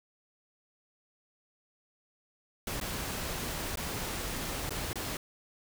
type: noise with dropouts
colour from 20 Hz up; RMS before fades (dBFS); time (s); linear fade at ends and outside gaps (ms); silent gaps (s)
pink; -36; 2.67-5.17; 2; 2.801-2.812 / 3.757-3.772 / 4.694-4.706 / 4.931-4.956
effects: none